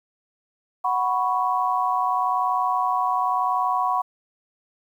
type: chord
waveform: sine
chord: F# suspended fourth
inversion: none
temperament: equal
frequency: 740 / 987.8 / 1108.7 Hz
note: F#5 / B5 / C#6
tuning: 0 / 0 / 0 cents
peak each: -24 dBFS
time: 0.84-4.02 s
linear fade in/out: 10 ms
effects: 9-bit